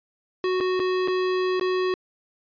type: tone with dropouts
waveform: square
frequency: 369.4 Hz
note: F#4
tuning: 3 cents flat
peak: -22 dBFS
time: 0.44-1.94 s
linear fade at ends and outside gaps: 1 ms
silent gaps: 0.603-0.608 / 0.795-0.8 / 1.076-1.082 / 1.597-1.611 s
effects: resampled to 11025 Hz